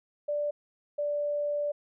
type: tone pair in turn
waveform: sine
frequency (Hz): 587.3 / 585.1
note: D5 / D5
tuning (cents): 0 / -7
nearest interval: unison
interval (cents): 7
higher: first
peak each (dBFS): -27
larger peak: neither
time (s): 0.28-0.51 / 0.98-1.72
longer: second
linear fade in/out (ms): 10
effects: none